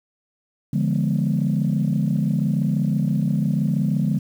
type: chord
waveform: sine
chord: D diminished seventh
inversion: none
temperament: equal with one note detuned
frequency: 146.83 / 172.81 / 207.7 / 246.9 Hz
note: D3 / F3 / Ab3 / Cb4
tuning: 0 / -18 / 0 / 0 cents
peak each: -21 / -23 / -22 / -27 dBFS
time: 0.73-4.19 s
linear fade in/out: 5 ms
effects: tanh soft clip ceiling -11 dBFS + 8-bit